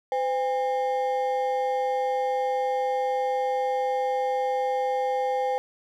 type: ring-modulated tone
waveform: triangle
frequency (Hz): 659.3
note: E5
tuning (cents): 0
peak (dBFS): -18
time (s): 0.12-5.58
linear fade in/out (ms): 0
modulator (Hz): 148
effects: none